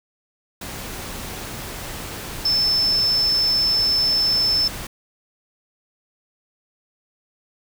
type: tone in noise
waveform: sine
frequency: 5274 Hz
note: E8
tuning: in tune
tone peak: -16 dBFS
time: 2.45-4.68 s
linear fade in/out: 5 ms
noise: pink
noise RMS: -32 dBFS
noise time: 0.61-4.87 s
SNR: +13 dB
effects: none